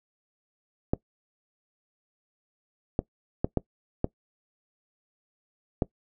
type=clicks; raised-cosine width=2 ms; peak=-10 dBFS; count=6; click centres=0.935 / 2.991 / 3.445 / 3.573 / 4.044 / 5.822 s; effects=noise-tail reverb RT60 0.1 s tail -21 dB re dry